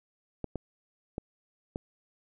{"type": "clicks", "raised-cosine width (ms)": 2, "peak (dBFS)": -20, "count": 4, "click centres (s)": [0.443, 0.557, 1.181, 1.759], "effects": []}